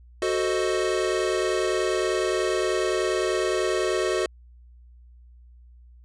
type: chord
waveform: square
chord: F# diminished seventh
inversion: none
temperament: equal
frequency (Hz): 370 / 440 / 523.3 / 622.3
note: F#4 / A4 / C5 / Eb5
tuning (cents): 0 / 0 / 0 / 0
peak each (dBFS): -26 / -29 / -32 / -30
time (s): 0.22-4.26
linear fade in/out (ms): 2
effects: added 60 Hz sine -47 dBFS peak until 6.04 s + resampled to 22050 Hz